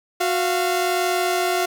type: tone pair together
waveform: sawtooth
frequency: 365.5 / 690 Hz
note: F#4 / F5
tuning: -21 / -21 cents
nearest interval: major seventh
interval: 1100 cents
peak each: -18 dBFS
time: 0.2-1.66 s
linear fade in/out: 10 ms
effects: none